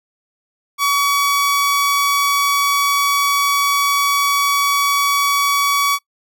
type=tone; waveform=sawtooth; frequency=1133 Hz; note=C#6; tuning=37 cents sharp; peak=-10 dBFS; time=0.78-5.99 s; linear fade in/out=50 ms; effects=noise-tail reverb RT60 0.1 s tail -22 dB re dry